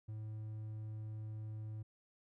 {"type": "tone", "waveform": "triangle", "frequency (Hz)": 108.3, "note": "A2", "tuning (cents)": -27, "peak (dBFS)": -40, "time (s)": [0.08, 1.83], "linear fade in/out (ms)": 10, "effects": []}